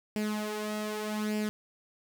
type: tone with flanger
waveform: sawtooth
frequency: 212.4 Hz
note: G#3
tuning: 39 cents sharp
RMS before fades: -33 dBFS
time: 0.16-1.49 s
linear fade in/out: 0 ms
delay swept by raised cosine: 0.39 to 3.19 ms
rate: 0.83 Hz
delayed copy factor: +0.65
effects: none